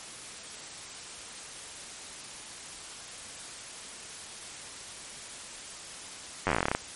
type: slowing click train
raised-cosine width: 0.5 ms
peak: -10 dBFS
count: 15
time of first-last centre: 6.47-6.75 s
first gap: 10 ms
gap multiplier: 1.1
effects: white hiss -43 dBFS RMS until 6.95 s + MP3 48 kbps